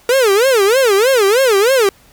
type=tone with vibrato; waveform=45% pulse; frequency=458.8 Hz; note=A#4; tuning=28 cents flat; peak=-9 dBFS; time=0.09-1.89 s; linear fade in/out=2 ms; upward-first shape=sine; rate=3.2 Hz; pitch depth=290 cents each way; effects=pink hiss -48 dBFS RMS until 2.12 s